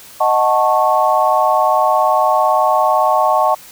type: chord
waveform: sine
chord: D# half-diminished seventh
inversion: none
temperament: equal with one note detuned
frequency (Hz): 622.3 / 740 / 880 / 1100.4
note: D#5 / F#5 / A5 / C#6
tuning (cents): 0 / 0 / 0 / -13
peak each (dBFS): -16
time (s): 0.2-3.55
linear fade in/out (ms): 10
effects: white hiss -39 dBFS RMS until 3.71 s